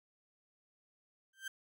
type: tone with exponential growth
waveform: 35% pulse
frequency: 1568 Hz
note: G6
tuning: in tune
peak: -35 dBFS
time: 1.33-1.48 s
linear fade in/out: 5 ms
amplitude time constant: 32 ms
effects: none